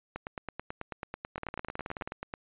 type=two click trains; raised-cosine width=0.5 ms; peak=-21 / -21 dBFS; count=21 / 14; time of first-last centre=0.16-2.339 / 1.38-2.075 s; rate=9.18 / 18.7 Hz; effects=resampled to 8000 Hz